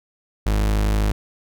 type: tone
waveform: 40% pulse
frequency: 52 Hz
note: G#1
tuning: 3 cents sharp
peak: -16 dBFS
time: 0.46-1.12 s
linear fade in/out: 5 ms
effects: none